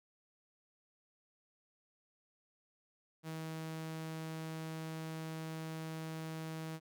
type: tone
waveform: sawtooth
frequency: 159.9 Hz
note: D#3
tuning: 48 cents sharp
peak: -37 dBFS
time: 3.23-6.8 s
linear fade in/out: 50 ms
effects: none